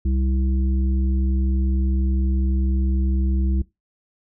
harmonic tone, 65.41 Hz, C2, in tune, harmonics 1 / 3 / 5, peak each -18 / -28 / -32 dBFS, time 0.05-3.62 s, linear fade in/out 5 ms, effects noise-tail reverb RT60 0.2 s tail -20 dB re dry

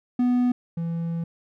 triangle tone pair in turn, 246.9 / 167.32 Hz, B3 / E3, 0 / +26 cents, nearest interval perfect fifth, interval 674 cents, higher first, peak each -16 / -23 dBFS, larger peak first, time 0.19-0.52 / 0.77-1.24 s, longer second, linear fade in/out 5 ms, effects none

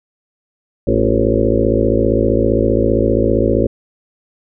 harmonic tone with a mistuned harmonic, 55.2 Hz, A1, 6 cents sharp, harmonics 1 / 2 / 4 / 5 / 6 / 7 / 8 / 9 / 10, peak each -20 / -20 / -20 / -20 / -20 / -20 / -20 / -20 / -20 dBFS, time 0.87-3.67 s, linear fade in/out 5 ms, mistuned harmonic 6, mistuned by +65 cents, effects none

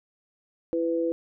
sine tone pair together, 333.5 / 499.7 Hz, E4 / B4, +20 / +20 cents, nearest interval perfect fifth, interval 700 cents, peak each -26 dBFS, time 0.73-1.12 s, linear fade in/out 0 ms, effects none

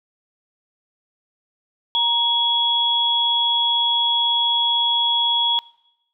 sine tone pair together, 939 / 3346 Hz, A#5 / G#7, +12 / +12 cents, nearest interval octave + minor seventh, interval 2200 cents, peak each -23 / -17 dBFS, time 1.95-5.59 s, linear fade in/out 0 ms, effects noise-tail reverb RT60 0.8 s tail -21 dB re dry

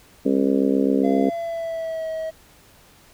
harmonic tone, 67.6 Hz, C#2, 43 cents flat, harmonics 3 / 4 / 5 / 6 / 7 / 8 / 9, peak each -24 / -19 / -31 / -24 / -25 / -30 / -34 dBFS, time 0.25-1.3 s, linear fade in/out 10 ms
triangle tone with pitch glide, 682 to 640 Hz, F5 to D#5, -41 to +49 cents, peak -23 dBFS, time 1.03-2.31 s, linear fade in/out 20 ms, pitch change -110 cents, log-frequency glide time 1.26-2.09 s
effects pink hiss -52 dBFS RMS until 3.13 s

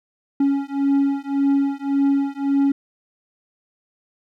triangle beating tone pair, 277.2 / 279 Hz, C#4 / C#4, 0 / +11 cents, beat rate 1.8 Hz, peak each -18 dBFS, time 0.4-2.72 s, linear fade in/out 5 ms, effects none

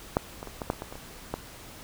clicks, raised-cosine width 1 ms, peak -8 / -22 / -25 / -18 / -11 / -29 / -20 / -26 / -27 / -15 dBFS, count 10, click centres 0.169 / 0.429 / 0.473 / 0.618 / 0.701 / 0.734 / 0.821 / 0.925 / 0.955 / 1.34 s, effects pink hiss -46 dBFS RMS until 1.83 s

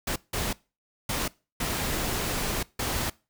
pink noise bursts at uneven times, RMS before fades -29 dBFS, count 5, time 0.07-0.16 / 0.33-0.53 / 1.09-1.28 / 1.6-2.63 / 2.79-3.1 s, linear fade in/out 5 ms, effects noise-tail reverb RT60 0.3 s tail -22 dB re dry

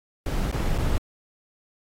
brown noise with dropouts, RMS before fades -24 dBFS, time 0.26-0.98 s, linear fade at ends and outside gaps 2 ms, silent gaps 0.515-0.525 / 0.78-0.784 s, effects AAC 48 kbps

